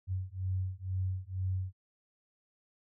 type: beating tone pair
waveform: sine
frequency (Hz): 92.5 / 94.6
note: F#2 / F#2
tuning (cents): 0 / +39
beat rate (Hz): 2.1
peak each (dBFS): -35 / -35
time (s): 0.07-1.73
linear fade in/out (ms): 50
effects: none